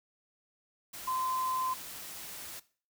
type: tone in noise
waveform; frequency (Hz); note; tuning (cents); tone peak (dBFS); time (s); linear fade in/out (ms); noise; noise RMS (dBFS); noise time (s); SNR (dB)
sine; 1032; C6; -24; -30; 1.07-1.74; 10; white; -44; 0.93-2.6; +11
effects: noise-tail reverb RT60 0.4 s tail -18 dB re dry